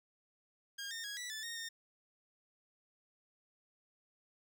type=tone with pitch steps; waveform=15% pulse; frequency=1618 / 1827 / 1656 / 1960 / 1749 / 1853 / 1830 Hz; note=G#6 / A#6 / G#6 / B6 / A6 / A#6 / A#6; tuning=-46 / -35 / -5 / -14 / -11 / -11 / -32 cents; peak=-35 dBFS; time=0.78-1.69 s; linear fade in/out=10 ms; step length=130 ms; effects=none